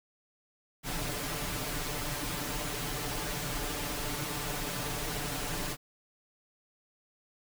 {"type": "noise with comb filter", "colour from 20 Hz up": "pink", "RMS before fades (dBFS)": -35, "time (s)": [0.83, 5.77], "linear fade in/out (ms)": 50, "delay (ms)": 6.8, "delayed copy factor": 1, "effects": []}